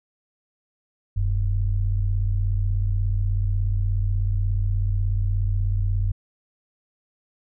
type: tone pair together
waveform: sine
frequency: 41.04 / 97.6 Hz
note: E1 / G2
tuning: -7 / -7 cents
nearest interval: octave + minor third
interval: 1500 cents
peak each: -22 dBFS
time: 1.16-6.12 s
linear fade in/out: 10 ms
effects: none